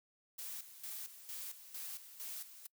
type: noise with tremolo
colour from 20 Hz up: blue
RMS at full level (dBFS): -45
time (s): 0.38-2.67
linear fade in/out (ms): 10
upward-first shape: square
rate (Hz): 2.2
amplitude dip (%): 70
effects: noise-tail reverb RT60 0.1 s tail -26 dB re dry